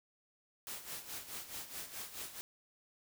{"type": "noise with tremolo", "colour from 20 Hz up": "white", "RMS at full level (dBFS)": -43, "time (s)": [0.67, 2.41], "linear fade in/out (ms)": 0, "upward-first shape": "sine", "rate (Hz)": 4.7, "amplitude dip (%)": 70, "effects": []}